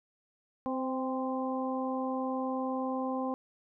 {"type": "harmonic tone with a mistuned harmonic", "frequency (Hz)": 259.9, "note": "C4", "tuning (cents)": -11, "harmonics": [1, 2, 3, 4], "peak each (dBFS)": [-33, -36, -38, -39], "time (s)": [0.66, 3.34], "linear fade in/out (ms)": 0, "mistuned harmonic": 3, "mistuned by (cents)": 25, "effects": []}